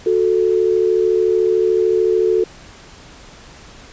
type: tone pair together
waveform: sine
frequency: 366.4 / 440 Hz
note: F#4 / A4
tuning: -17 / 0 cents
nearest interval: minor third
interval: 317 cents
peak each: -15 dBFS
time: 0.06-2.44 s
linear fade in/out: 5 ms
effects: pink hiss -41 dBFS RMS until 3.92 s + resampled to 16000 Hz